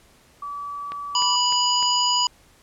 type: tone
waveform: sine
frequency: 1149 Hz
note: D6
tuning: 38 cents flat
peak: -29 dBFS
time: 0.42-1.36 s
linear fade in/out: 5 ms
type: click train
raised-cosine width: 0.3 ms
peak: -19 dBFS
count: 4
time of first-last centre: 0.92-1.826 s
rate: 3.31 Hz
type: harmonic tone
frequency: 983 Hz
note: B5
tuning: 8 cents flat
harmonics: 1 / 3 / 5 / 7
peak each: -22 / -23 / -23 / -27 dBFS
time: 1.15-2.27 s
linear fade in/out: 2 ms
effects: pink hiss -55 dBFS RMS until 2.62 s + low-pass 12000 Hz 12 dB/octave